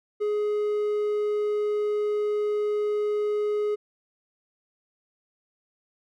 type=tone; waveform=triangle; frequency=418.6 Hz; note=G#4; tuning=14 cents sharp; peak=-21 dBFS; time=0.2-3.76 s; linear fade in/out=20 ms; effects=none